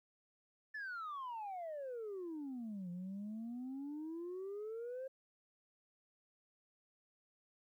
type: exponential two-way sweep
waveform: sine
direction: down then up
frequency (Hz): 1772 to 173.3 to 536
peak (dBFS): -40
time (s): 0.74-5.08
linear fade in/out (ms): 10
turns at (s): 2.9
effects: tanh soft clip ceiling -40 dBFS + 13-bit

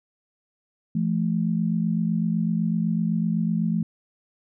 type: tone pair together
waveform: sine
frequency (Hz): 169.86 / 217.8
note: F3 / A3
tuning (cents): -48 / -17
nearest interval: major third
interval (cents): 431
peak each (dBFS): -23 / -24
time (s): 0.95-3.83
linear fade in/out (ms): 5
effects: none

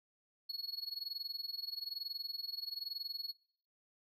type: tone with amplitude modulation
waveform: triangle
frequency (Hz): 4350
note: C#8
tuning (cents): -33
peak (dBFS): -35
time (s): 0.49-3.33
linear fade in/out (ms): 10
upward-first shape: sine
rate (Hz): 21.1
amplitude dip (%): 90
effects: noise-tail reverb RT60 0.6 s tail -24 dB re dry

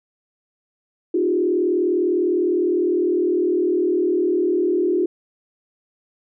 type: tone with frequency modulation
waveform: sine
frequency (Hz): 356.5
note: F4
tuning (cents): +36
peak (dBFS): -16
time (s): 1.14-5.06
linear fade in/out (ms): 5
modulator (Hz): 39.8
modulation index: 1.1
effects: none

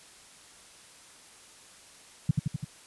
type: tone with echo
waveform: sine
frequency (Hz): 146.83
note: D3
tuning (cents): 0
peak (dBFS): -17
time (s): 2.29-2.31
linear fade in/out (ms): 5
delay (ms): 84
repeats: 4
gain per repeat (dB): -3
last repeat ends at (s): 2.646
effects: white hiss -53 dBFS RMS until 2.86 s + resampled to 24000 Hz

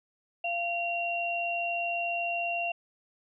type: tone pair together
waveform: sine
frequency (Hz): 691.3 / 2754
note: F5 / F7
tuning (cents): -18 / -25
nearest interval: 2 octaves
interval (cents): 2393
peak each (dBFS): -31 / -31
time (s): 0.44-2.72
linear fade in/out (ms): 5
effects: none

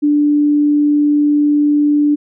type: tone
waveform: sine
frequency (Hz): 294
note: D4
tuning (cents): +2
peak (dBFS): -9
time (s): 0.02-2.16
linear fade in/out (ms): 20
effects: none

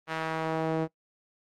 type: tone with band-pass filter sweep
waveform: sawtooth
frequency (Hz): 160.4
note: E3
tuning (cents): -47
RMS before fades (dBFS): -30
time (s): 0.07-0.88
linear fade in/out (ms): 50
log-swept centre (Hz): 1500 to 440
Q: 1
effects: noise-tail reverb RT60 0.1 s tail -21 dB re dry + Opus 24 kbps

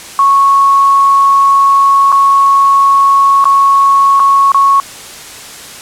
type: tone with dropouts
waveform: sine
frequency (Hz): 1104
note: C#6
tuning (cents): -7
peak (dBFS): -4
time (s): 0.19-4.8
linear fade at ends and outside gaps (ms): 1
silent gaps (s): 2.119-2.125 / 3.442-3.454 / 4.196-4.2 / 4.519-4.545
effects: white hiss -29 dBFS RMS until 5.81 s + low-pass 10000 Hz 12 dB/octave

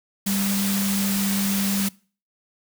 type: tone in noise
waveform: sine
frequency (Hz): 197.6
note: G3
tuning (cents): +14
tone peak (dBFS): -22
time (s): 0.26-1.89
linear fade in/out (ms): 10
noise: white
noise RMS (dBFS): -27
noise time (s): 0.26-1.89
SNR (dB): +2
effects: noise-tail reverb RT60 0.4 s tail -23 dB re dry

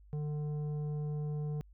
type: tone with tanh clipping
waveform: triangle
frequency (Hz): 149.2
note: D3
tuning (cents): +28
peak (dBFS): -35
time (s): 0.13-1.61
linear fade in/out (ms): 0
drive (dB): 13
effects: added 50 Hz sine -55 dBFS peak until 1.73 s

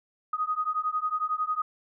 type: beating tone pair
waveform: sine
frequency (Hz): 1243 / 1254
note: D#6 / D#6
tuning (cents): -2 / +13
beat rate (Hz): 11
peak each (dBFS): -29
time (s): 0.33-1.62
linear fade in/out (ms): 5
effects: none

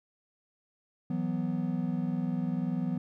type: chord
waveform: triangle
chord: E suspended second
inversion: none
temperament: equal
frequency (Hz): 164.81 / 185 / 246.9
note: E3 / F#3 / B3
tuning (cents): 0 / 0 / 0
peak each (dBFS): -31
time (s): 1.1-2.98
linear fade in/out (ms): 5
effects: none

